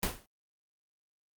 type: noise with exponential decay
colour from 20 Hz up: pink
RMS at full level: -26 dBFS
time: 0.03-0.26 s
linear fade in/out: 1 ms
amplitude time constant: 49 ms
effects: Opus 24 kbps